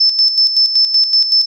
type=tone with tremolo; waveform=sine; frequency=5274 Hz; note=E8; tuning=in tune; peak=-7 dBFS; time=0-1.46 s; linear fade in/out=10 ms; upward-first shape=square; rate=5.3 Hz; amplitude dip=60%; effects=none